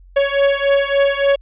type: beating tone pair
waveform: 45% pulse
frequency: 556 / 559.5 Hz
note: C#5 / C#5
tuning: +5 / +16 cents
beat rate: 3.5 Hz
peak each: -16 / -16 dBFS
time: 0.16-1.36 s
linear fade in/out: 10 ms
effects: added 45 Hz sine -41 dBFS peak until 1.41 s + resampled to 8000 Hz